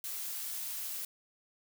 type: noise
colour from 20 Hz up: blue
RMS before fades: -39 dBFS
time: 0.04-1.05 s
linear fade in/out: 2 ms
effects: none

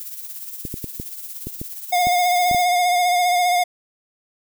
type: noise with tremolo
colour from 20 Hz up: violet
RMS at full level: -31 dBFS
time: 0-2.64 s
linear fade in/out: 0 ms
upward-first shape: triangle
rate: 17 Hz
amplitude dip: 60%
type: clicks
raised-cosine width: 3 ms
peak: -16 dBFS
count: 9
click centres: 0.652 / 0.741 / 0.843 / 0.999 / 1.47 / 1.615 / 2.07 / 2.513 / 2.547 s
type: tone with vibrato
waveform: square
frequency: 714 Hz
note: F5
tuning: 38 cents sharp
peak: -16 dBFS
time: 1.92-3.64 s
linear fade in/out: 10 ms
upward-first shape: sine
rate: 15 Hz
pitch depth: 31 cents each way
effects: none

